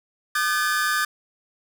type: tone cluster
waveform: 45% pulse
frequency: 1210 / 1532 / 1717 Hz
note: D#6 / G6 / A6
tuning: -49 / -40 / -43 cents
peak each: -25 dBFS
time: 0.35-1.05 s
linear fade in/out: 5 ms
effects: none